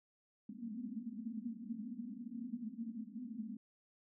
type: band-pass noise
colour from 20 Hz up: pink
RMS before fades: -45 dBFS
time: 0.49-3.57 s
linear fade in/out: 5 ms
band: 210 to 250 Hz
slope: 96 dB/octave
effects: none